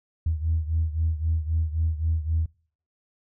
sine beating tone pair, 79.4 / 83.2 Hz, D#2 / E2, +36 / +17 cents, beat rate 3.8 Hz, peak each -23 / -27 dBFS, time 0.26-2.46 s, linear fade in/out 5 ms, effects noise-tail reverb RT60 0.5 s tail -25 dB re dry + tanh soft clip ceiling -15 dBFS

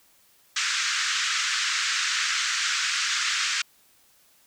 pink band-pass noise, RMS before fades -26 dBFS, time 0.56-3.62 s, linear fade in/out 5 ms, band 1300 to 7400 Hz, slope 48 dB/octave, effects white hiss -60 dBFS RMS until 4.46 s

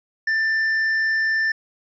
triangle tone with tanh clipping, 1778 Hz, A6, 18 cents sharp, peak -19 dBFS, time 0.27-1.52 s, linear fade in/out 5 ms, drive 9 dB, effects resampled to 16000 Hz

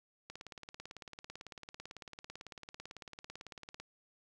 click train, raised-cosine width 0.2 ms, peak -29 dBFS, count 64, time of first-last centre 0.3-3.8 s, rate 18 Hz, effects none

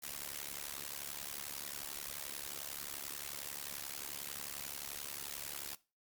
white noise with amplitude modulation, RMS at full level -40 dBFS, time 0.02-5.76 s, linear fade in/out 20 ms, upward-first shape sine, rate 71.3 Hz, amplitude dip 95%, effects noise-tail reverb RT60 0.3 s tail -20 dB re dry + Opus 48 kbps

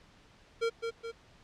square tone with echo, 459.6 Hz, A#4, 25 cents flat, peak -28 dBFS, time 0.61-0.7 s, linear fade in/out 20 ms, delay 210 ms, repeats 2, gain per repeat -5 dB, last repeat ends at 1.12 s, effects pink hiss -60 dBFS RMS until 1.43 s + low-pass 5000 Hz 12 dB/octave

